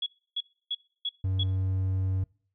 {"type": "tone bursts", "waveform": "sine", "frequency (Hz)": 3361, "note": "G#7", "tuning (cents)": 20, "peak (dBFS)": -27, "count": 5, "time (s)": [0.02, 1.435], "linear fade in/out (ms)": 5, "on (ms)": 43, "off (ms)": 300}
{"type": "tone", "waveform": "triangle", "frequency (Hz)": 94.5, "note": "F#2", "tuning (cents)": 37, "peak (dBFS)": -23, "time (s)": [1.24, 2.24], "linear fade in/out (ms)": 5}
{"effects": ["noise-tail reverb RT60 0.5 s tail -25 dB re dry"]}